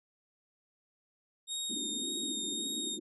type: tone with vibrato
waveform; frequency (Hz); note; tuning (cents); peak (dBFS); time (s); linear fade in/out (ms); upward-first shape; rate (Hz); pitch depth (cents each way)
25% pulse; 3714; A#7; -7; -30; 1.47-2.99; 50; sine; 1.8; 17
type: band-pass noise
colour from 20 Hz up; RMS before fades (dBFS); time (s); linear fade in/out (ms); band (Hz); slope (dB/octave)
white; -43; 1.69-3; 10; 220 to 350; 48
effects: none